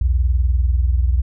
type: tone pair together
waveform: sine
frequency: 60.8 / 81.1 Hz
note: B1 / E2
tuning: -26 / -28 cents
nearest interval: perfect fourth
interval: 498 cents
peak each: -14 / -20 dBFS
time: 0.01-1.22 s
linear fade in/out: 5 ms
effects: none